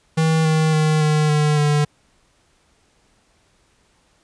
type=tone with pitch steps; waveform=square; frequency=160 / 157.52 / 155.09 / 152.69 / 150.32 / 148 Hz; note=D#3 / D#3 / D#3 / D#3 / D3 / D3; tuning=+49 / +22 / -5 / -32 / +41 / +14 cents; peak=-15 dBFS; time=0.17-1.85 s; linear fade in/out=10 ms; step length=280 ms; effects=pink hiss -60 dBFS RMS until 4.23 s + resampled to 22050 Hz